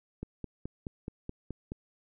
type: click train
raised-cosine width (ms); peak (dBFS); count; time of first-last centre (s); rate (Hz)
3; -24; 8; 0.23-1.719; 4.7
effects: none